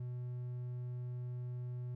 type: tone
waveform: triangle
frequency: 123.5 Hz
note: B2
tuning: in tune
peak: -37 dBFS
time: 0-1.95 s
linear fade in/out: 5 ms
effects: none